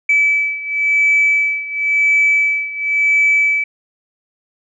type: beating tone pair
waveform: sine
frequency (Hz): 2302 / 2302.95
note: D7 / D7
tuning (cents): -35 / -35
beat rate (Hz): 0.95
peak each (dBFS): -13 / -16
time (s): 0.09-3.64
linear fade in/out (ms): 5
effects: tanh soft clip ceiling -5 dBFS